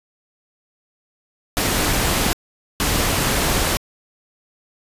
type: noise bursts at uneven times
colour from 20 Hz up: pink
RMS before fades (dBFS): -19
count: 2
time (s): 1.57-2.33 / 2.8-3.77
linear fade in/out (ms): 0
effects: resampled to 32000 Hz